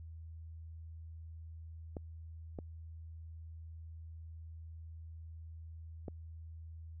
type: clicks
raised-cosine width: 2 ms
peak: -28 dBFS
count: 3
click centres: 1.968 / 2.588 / 6.082 s
effects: added 81 Hz sine -46 dBFS peak until 7 s